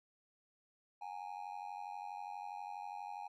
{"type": "tone with amplitude modulation", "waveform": "triangle", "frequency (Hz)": 823, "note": "G#5", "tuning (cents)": -16, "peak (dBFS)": -37, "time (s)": [1.01, 3.28], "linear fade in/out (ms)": 10, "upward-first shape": "sine", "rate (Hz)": 92.3, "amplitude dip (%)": 95, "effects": []}